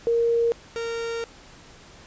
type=tone pair in turn; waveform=sine / 45% pulse; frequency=466.2 / 461.9 Hz; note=A#4 / A#4; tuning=0 / -16 cents; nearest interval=unison; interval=16 cents; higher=first; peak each=-18 / -27 dBFS; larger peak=first; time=0.07-0.52 / 0.76-1.24 s; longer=second; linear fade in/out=0 ms; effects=pink hiss -48 dBFS RMS until 2.06 s + resampled to 16000 Hz